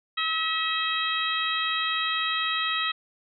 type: harmonic tone with a mistuned harmonic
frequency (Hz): 644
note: E5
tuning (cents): -41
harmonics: 2 / 3 / 4 / 5 / 6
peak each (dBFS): -29 / -31 / -32 / -31 / -31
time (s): 0.17-2.92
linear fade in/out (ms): 10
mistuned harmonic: 6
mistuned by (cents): -18
effects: none